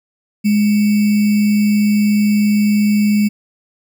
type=tone with sample-and-hold; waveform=sine; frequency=208.5 Hz; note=G#3; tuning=7 cents sharp; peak=-10 dBFS; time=0.44-3.29 s; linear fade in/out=20 ms; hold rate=2450 Hz; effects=none